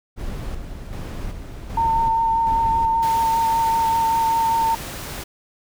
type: noise with tremolo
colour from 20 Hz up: brown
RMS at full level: -28 dBFS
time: 0.16-3.08 s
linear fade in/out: 50 ms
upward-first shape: square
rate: 1.3 Hz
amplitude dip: 45%
type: tone with vibrato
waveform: sine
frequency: 908 Hz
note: A#5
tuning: 46 cents flat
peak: -16 dBFS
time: 1.77-4.75 s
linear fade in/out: 5 ms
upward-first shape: sine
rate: 5.1 Hz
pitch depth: 13 cents each way
type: noise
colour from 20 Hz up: pink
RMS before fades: -32 dBFS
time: 3.02-5.24 s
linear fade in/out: 10 ms
effects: none